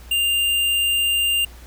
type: tone with hard clipping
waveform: sine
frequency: 2797 Hz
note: F7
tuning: 2 cents sharp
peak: -18 dBFS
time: 0.11-1.45 s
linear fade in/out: 5 ms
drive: 16 dB
effects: added 60 Hz sine -39 dBFS peak until 1.66 s + pink hiss -47 dBFS RMS until 1.66 s